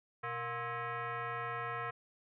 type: tone with frequency modulation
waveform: sine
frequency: 123.47 Hz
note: B2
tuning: in tune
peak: -36 dBFS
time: 0.23-1.91 s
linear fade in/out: 10 ms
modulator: 591 Hz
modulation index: 3
effects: none